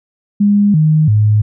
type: tone with pitch steps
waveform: sine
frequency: 204.1 / 155.2 / 106.1 Hz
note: G#3 / D#3 / G#2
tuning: -30 / -4 / +38 cents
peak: -7 dBFS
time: 0.4-1.42 s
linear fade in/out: 10 ms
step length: 340 ms
effects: none